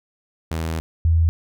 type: tone pair in turn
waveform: sawtooth / sine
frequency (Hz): 81 / 82.08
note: E2 / E2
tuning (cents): -30 / -7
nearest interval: unison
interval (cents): 23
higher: second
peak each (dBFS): -19 / -13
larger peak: second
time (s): 0.51-0.8 / 1.05-1.29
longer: first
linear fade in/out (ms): 0
effects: none